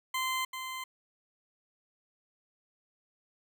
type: tone with echo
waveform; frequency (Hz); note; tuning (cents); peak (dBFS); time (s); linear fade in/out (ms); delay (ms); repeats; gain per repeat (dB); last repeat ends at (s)
20% pulse; 1037; C6; -16; -25; 0.14-0.45; 5; 390; 1; -7; 0.84
effects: none